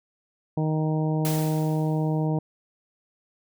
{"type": "harmonic tone", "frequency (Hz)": 155.9, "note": "D#3", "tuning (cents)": 4, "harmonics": [1, 2, 3, 4, 5, 6], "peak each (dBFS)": [-23, -29, -33, -35, -37, -39], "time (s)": [0.57, 2.39], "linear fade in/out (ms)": 5}
{"type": "noise with exponential decay", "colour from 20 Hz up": "white", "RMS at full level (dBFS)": -31, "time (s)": [1.25, 2.27], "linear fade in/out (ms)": 0, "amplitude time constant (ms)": 220}
{"effects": []}